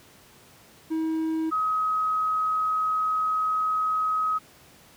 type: tone pair in turn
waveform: triangle / sine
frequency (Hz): 320 / 1268.2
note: D#4 / D#6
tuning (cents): +49 / +33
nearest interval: 2 octaves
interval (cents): 2384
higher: second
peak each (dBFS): -22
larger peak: neither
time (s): 0.9-1.51 / 1.51-4.39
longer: second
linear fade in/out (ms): 20
effects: pink hiss -53 dBFS RMS until 4.96 s + high-pass 80 Hz 12 dB/octave